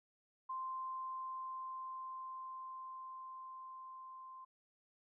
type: tone with level ramp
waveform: sine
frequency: 1044 Hz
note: C6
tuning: 4 cents flat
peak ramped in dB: -39 to -50 dBFS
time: 0.49-4.45 s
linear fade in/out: 10 ms
effects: none

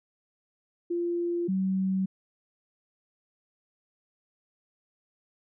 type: tone pair in turn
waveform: sine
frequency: 345.5 / 189.91 Hz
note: F4 / F#3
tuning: -19 / +45 cents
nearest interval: minor seventh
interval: 1036 cents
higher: first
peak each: -26 / -24 dBFS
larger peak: second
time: 0.9-1.48 / 1.48-2.06 s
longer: neither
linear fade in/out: 10 ms
effects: none

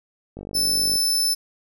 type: click train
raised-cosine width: 2 ms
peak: -22 dBFS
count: 30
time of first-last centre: 0.37-0.957 s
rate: 49.4 Hz
type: tone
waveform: sawtooth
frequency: 5274 Hz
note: E8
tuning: in tune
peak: -16 dBFS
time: 0.54-1.35 s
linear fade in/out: 20 ms
effects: none

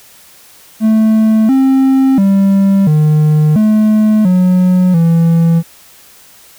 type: tone with pitch steps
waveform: triangle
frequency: 219.2 / 266.3 / 196 / 152.6 / 215 / 182.5 / 166.4 Hz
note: A3 / C4 / G3 / D#3 / A3 / F#3 / E3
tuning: -6 / +31 / 0 / -33 / -40 / -24 / +17 cents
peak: -4 dBFS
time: 0.8-5.63 s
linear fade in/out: 50 ms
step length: 690 ms
effects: white hiss -41 dBFS RMS until 6.58 s

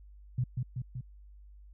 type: tone with echo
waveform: sine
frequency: 125.1 Hz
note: B2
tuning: 23 cents sharp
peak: -26 dBFS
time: 0.38-0.44 s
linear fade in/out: 5 ms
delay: 190 ms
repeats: 3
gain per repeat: -3 dB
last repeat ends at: 1.01 s
effects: added 50 Hz sine -50 dBFS peak until 1.73 s

